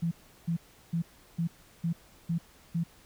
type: tone bursts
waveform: sine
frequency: 167.6 Hz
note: E3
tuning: 29 cents sharp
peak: -26 dBFS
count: 7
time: 0.02-2.838 s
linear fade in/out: 10 ms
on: 94 ms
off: 360 ms
effects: pink hiss -58 dBFS RMS until 3.05 s